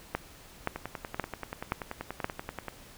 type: two click trains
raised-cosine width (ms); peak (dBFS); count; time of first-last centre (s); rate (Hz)
0.5; -20 / -13; 21 / 5; 0.76-2.683 / 0.15-2.244; 10.4 / 1.91
effects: pink hiss -52 dBFS RMS until 2.97 s